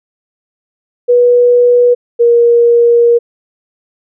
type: tone pair in turn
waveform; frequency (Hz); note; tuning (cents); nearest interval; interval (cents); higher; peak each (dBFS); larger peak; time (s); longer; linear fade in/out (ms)
sine; 487 / 472.3; B4 / A#4; -24 / +23; minor second; 53; first; -4; neither; 1.08-1.95 / 2.19-3.19; second; 20
effects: none